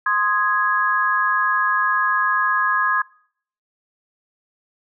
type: chord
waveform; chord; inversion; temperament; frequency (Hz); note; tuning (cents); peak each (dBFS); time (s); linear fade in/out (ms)
sine; Ab major; first; equal; 1046.5 / 1244.5 / 1661.2; C6 / Eb6 / Ab6; 0 / 0 / 0; -21 / -22 / -19; 0.06-3.02; 5
effects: noise-tail reverb RT60 0.6 s tail -24 dB re dry